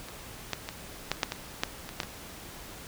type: clicks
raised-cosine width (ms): 0.2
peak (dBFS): -25 / -11 / -17 / -9 / -30 / -7 / -14 / -8 / -21 / -11 / -18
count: 11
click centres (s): 0.086 / 0.533 / 0.689 / 1.116 / 1.17 / 1.232 / 1.321 / 1.635 / 1.891 / 2.002 / 2.033
effects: pink hiss -45 dBFS RMS until 2.87 s